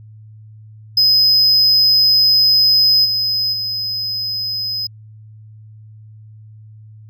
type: tone with level steps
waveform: triangle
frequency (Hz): 5050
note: D#8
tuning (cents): +25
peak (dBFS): -8 / -14 / -18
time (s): 0.97-4.87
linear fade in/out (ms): 5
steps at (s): 3.04 / 3.52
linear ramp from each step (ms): 20
effects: added 108 Hz sine -37 dBFS peak until 7.09 s